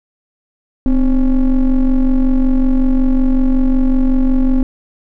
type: ring-modulated tone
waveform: triangle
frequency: 140.7 Hz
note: C#3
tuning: 26 cents sharp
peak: -4 dBFS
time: 0.86-4.63 s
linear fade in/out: 2 ms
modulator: 118 Hz
effects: none